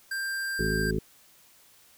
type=tone; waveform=square; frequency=1584 Hz; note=G6; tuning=18 cents sharp; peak=-30 dBFS; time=0.11-0.91 s; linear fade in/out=5 ms
type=harmonic tone; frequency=53.4 Hz; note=G#1; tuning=49 cents sharp; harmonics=1 / 2 / 3 / 4 / 5 / 7 / 8; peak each=-32 / -37 / -32 / -34 / -37 / -32 / -34 dBFS; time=0.59-0.99 s; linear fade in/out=5 ms
effects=white hiss -58 dBFS RMS until 1.97 s